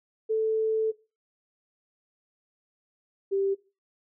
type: tone pair in turn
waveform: sine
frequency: 440 / 392 Hz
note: A4 / G4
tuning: 0 / 0 cents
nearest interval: major second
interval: 200 cents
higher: first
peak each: -22 / -23 dBFS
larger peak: first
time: 0.29-0.92 / 3.31-3.55 s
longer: first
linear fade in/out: 20 ms
effects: noise-tail reverb RT60 0.3 s tail -19 dB re dry